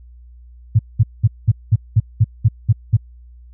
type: tone bursts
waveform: sine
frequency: 109.8 Hz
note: A2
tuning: 3 cents flat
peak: -7 dBFS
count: 10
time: 0.75-2.97 s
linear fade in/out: 10 ms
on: 42 ms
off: 200 ms
effects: added 60 Hz sine -39 dBFS peak until 3.53 s